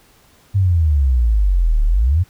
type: exponential two-way sweep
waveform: sine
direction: down then up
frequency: 101.2 to 35.87 to 96.4 Hz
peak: -11 dBFS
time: 0.54-2.24 s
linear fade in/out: 20 ms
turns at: 1.84 s
effects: pink hiss -52 dBFS RMS until 2.29 s